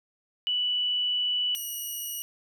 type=tone pair in turn; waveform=sine / 5% pulse; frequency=2962 / 2906 Hz; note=F#7 / F#7; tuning=+1 / -32 cents; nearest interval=unison; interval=33 cents; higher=first; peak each=-24 dBFS; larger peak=neither; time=0.47-1.55 / 1.55-2.22 s; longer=first; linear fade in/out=0 ms; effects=none